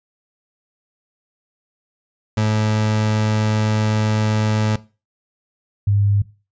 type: tone pair in turn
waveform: 30% pulse / sine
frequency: 107.8 / 101.28 Hz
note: A2 / G#2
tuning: -35 / -43 cents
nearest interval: minor second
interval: 108 cents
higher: first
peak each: -13 dBFS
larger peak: neither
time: 2.37-4.76 / 5.87-6.22 s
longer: first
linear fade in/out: 5 ms
effects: noise-tail reverb RT60 0.3 s tail -18 dB re dry + resampled to 16000 Hz